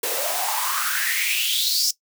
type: noise with high-pass filter sweep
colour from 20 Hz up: white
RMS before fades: -23 dBFS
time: 0.03-1.91 s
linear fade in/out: 5 ms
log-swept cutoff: 440 to 5500 Hz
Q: 7.1
effects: noise-tail reverb RT60 0.1 s tail -18 dB re dry